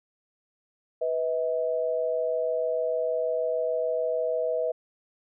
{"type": "tone pair together", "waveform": "sine", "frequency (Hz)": [493.5, 640], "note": ["B4", "D#5"], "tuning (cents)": [-1, 49], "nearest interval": "perfect fourth", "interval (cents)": 450, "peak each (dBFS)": -27, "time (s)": [1.01, 4.72], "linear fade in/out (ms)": 10, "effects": []}